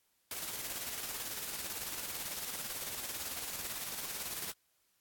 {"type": "noise with tremolo", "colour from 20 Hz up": "white", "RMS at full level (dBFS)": -39, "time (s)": [0.31, 4.52], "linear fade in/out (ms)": 2, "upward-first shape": "square", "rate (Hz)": 18, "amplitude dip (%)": 35, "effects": ["white hiss -75 dBFS RMS until 5 s", "AAC 64 kbps"]}